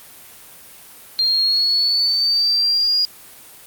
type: linear sweep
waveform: sine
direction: up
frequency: 4187 to 4873 Hz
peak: -14 dBFS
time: 1.19-3.05 s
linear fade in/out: 0 ms
effects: white hiss -42 dBFS RMS until 3.66 s + Opus 32 kbps